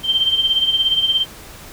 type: tone with tremolo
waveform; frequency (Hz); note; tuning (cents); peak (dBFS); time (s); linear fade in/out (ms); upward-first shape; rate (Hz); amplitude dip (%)
sine; 3136; G7; 0; -11; 0.03-1.26; 50; sine; 17; 65
effects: pink hiss -38 dBFS RMS until 1.72 s